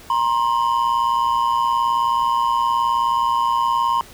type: ring-modulated tone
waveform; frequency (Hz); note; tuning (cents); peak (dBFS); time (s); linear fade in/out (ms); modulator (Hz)
triangle; 1000; B5; +21; -11; 0.1-4.01; 0; 59.5
effects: pink hiss -43 dBFS RMS until 4.13 s